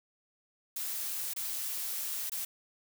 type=noise with dropouts; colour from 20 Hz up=blue; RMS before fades=-36 dBFS; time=0.76-2.45 s; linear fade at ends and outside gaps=5 ms; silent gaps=1.336-1.362 / 2.297-2.318 s; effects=none